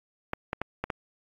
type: clicks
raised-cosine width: 0.5 ms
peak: -14 dBFS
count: 5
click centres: 0.334 / 0.531 / 0.616 / 0.84 / 0.902 s
effects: AAC 32 kbps